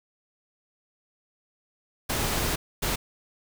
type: noise bursts at uneven times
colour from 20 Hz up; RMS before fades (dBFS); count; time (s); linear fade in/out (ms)
pink; -27; 2; 2.09-2.56 / 2.82-2.96; 10
effects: none